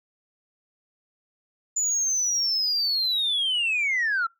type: linear sweep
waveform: sine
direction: down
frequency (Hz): 7040 to 1318.5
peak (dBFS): -20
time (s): 1.76-4.27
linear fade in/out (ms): 10
effects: noise-tail reverb RT60 0.2 s tail -25 dB re dry + tanh soft clip ceiling -19 dBFS